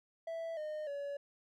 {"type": "tone with pitch steps", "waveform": "triangle", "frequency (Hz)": [659.3, 611.6, 567.4], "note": ["E5", "D#5", "C#5"], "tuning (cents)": [0, -30, 40], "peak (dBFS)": -36, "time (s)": [0.27, 1.17], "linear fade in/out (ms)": 5, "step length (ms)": 300, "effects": []}